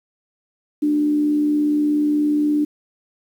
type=tone with frequency modulation; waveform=sine; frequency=297.2 Hz; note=D4; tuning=21 cents sharp; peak=-15 dBFS; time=0.82-2.65 s; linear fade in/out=10 ms; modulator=75.6 Hz; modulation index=0.24; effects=8-bit